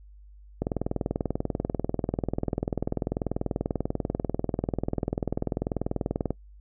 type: click train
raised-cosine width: 2 ms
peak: -13 dBFS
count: 117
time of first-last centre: 0.62-6.306 s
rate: 20.4 Hz
effects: noise-tail reverb RT60 0.1 s tail -23 dB re dry + added 50 Hz sine -47 dBFS peak until 6.6 s